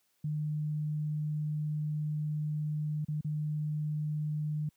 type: tone with dropouts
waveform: sine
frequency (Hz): 151.4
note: D#3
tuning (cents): -47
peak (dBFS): -30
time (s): 0.24-4.69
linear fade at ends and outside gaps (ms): 5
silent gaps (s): 3.047-3.083 / 3.209-3.245
effects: white hiss -74 dBFS RMS until 4.76 s + high-pass 80 Hz 12 dB/octave